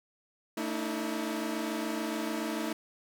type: tone cluster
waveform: sawtooth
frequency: 224.4 / 294.8 / 321.8 Hz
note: A3 / D4 / E4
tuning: +34 / +7 / -42 cents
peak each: -32 / -34 / -31 dBFS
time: 0.57-2.73 s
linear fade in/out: 5 ms
effects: none